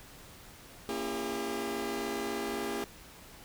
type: chord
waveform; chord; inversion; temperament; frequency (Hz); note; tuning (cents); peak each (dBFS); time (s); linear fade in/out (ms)
sawtooth; A# diminished seventh; none; just; 233.1 / 279.7 / 335.6 / 402.8; A#3 / C#4 / E4 / G4; 0 / +16 / +31 / +47; -36 / -37 / -36 / -32; 0.89-2.84; 0
effects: pink hiss -52 dBFS RMS until 3.44 s